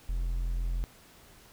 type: tone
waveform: triangle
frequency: 43 Hz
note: F1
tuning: 26 cents flat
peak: -26 dBFS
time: 0.09-0.84 s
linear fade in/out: 0 ms
effects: pink hiss -56 dBFS RMS until 1.52 s